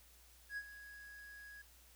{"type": "tone with ADSR envelope", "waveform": "triangle", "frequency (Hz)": 1661.2, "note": "G#6", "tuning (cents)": 0, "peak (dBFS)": -37, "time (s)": [0.49, 1.62], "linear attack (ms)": 81, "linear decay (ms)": 52, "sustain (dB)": -13, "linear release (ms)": 6, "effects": ["added 60 Hz sine -65 dBFS peak until 1.95 s", "white hiss -65 dBFS RMS until 1.95 s"]}